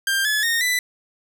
sawtooth tone with pitch steps, 1589 / 1712.9 / 1846.5 / 1990.5 Hz, G6 / A6 / A#6 / B6, +23 / -47 / -17 / +13 cents, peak -15 dBFS, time 0.07-0.79 s, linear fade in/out 2 ms, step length 180 ms, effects none

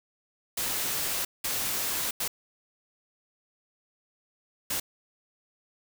white noise bursts at uneven times, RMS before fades -30 dBFS, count 4, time 0.57-1.25 / 1.44-2.11 / 2.2-2.28 / 4.7-4.8 s, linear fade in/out 5 ms, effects none

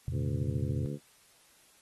sine chord, F suspended fourth, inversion none, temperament just, 87.31 / 116.41 / 130.96 Hz, F2 / Bb2 / C3, 0 / -2 / +2 cents, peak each -35 dBFS, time 0.08-0.86 s, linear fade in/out 0 ms
harmonic tone, 72 Hz, D2, 34 cents flat, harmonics 2 / 3 / 4 / 5 / 6 / 7, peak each -36 / -40 / -42 / -44 / -46 / -47 dBFS, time 0.11-0.99 s, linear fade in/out 50 ms
effects white hiss -62 dBFS RMS until 1.81 s + AAC 32 kbps

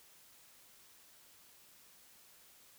silence, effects white hiss -62 dBFS RMS until 2.78 s

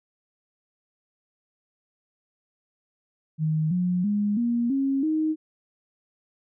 sine tone with pitch steps, 156.3 / 179.54 / 206.2 / 236.9 / 272.1 / 312.6 Hz, D#3 / F3 / G#3 / A#3 / C#4 / D#4, +8 / +48 / -12 / +28 / -32 / +8 cents, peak -21 dBFS, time 3.38-5.36 s, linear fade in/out 50 ms, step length 330 ms, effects none

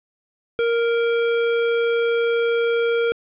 square tone, 466.2 Hz, A#4, in tune, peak -18 dBFS, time 0.59-3.12 s, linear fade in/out 0 ms, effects resampled to 8000 Hz + 9-bit

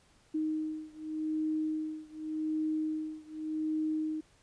sine beating tone pair, 311.1 / 311.96 Hz, D#4 / D#4, 0 / +5 cents, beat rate 0.86 Hz, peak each -34 / -35 dBFS, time 0.34-4.21 s, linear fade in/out 10 ms, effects pink hiss -65 dBFS RMS until 4.42 s + resampled to 22050 Hz

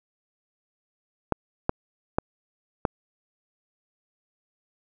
clicks, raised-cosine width 1 ms, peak -7 dBFS, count 4, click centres 1.323 / 1.694 / 2.185 / 2.852 s, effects none

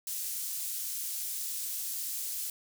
pink high-pass noise, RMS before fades -36 dBFS, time 0.07-2.5 s, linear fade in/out 2 ms, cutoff 8000 Hz, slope 12 dB/octave, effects none

